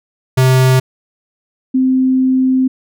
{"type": "tone pair in turn", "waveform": ["square", "sine"], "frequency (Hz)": [129.8, 259.7], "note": ["C3", "C4"], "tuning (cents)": [-13, -13], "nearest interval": "octave", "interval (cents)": 1200, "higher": "second", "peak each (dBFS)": [-8, -9], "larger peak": "first", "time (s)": [[0.37, 0.8], [1.74, 2.68]], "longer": "second", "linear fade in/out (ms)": 10, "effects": []}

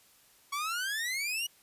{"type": "exponential sweep", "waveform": "sawtooth", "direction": "up", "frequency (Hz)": [1108.7, 2932], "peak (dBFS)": -28, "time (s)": [0.52, 1.47], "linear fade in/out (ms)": 10, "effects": ["white hiss -62 dBFS RMS until 1.62 s", "resampled to 32000 Hz"]}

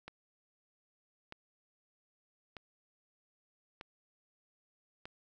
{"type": "click train", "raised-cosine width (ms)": 0.3, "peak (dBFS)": -29, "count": 5, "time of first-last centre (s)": [0.08, 5.055], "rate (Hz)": 0.804, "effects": []}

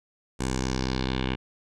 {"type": "tone with low-pass filter sweep", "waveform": "10% pulse", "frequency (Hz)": 64.6, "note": "C2", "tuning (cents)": -21, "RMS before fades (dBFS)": -28, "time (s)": [0.39, 1.36], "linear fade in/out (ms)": 20, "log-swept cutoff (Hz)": [8400, 2900], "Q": 2.7, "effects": []}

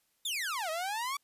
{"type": "exponential two-way sweep", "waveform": "sawtooth", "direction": "down then up", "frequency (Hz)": [3729, 620, 1160], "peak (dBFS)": -29, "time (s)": [0.25, 1.17], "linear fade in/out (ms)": 5, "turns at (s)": 0.7, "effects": ["white hiss -74 dBFS RMS until 1.23 s", "resampled to 32000 Hz"]}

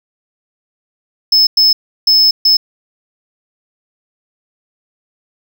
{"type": "tone bursts at uneven times", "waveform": "triangle", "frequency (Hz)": 5220, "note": "E8", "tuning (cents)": -18, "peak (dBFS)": -5, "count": 4, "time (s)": [[1.32, 1.47], [1.57, 1.73], [2.07, 2.31], [2.45, 2.57]], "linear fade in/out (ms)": 5, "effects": []}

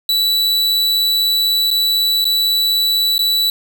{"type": "tone with dropouts", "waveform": "45% pulse", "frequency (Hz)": 3948, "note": "B7", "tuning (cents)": -1, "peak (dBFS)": -13, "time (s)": [0.09, 3.5], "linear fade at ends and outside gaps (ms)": 2, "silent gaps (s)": [[1.705, 1.711], [2.244, 2.252], [3.181, 3.191]], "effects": []}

